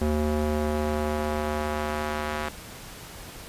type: tone with band-pass filter sweep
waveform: square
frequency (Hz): 75.6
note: D#2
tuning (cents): -49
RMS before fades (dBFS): -27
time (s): 0.01-2.49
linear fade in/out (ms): 5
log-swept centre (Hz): 340 to 1400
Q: 0.73
effects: pink hiss -42 dBFS RMS until 3.48 s + resampled to 32000 Hz